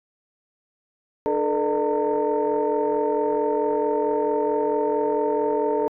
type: tone cluster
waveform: sine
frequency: 298.4 / 433 / 477.5 / 602 / 908 Hz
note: D4 / A4 / A#4 / D5 / A#5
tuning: +28 / -28 / +42 / +43 / -46 cents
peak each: -28 / -22 / -27 / -27 / -26 dBFS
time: 1.26-5.88 s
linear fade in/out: 0 ms
effects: tanh soft clip ceiling -12 dBFS